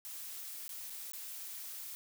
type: noise with dropouts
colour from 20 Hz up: blue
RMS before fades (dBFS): -45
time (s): 0.05-1.95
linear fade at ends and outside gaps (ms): 0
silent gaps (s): 0.68-0.692 / 0.898-0.903 / 1.12-1.134
effects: none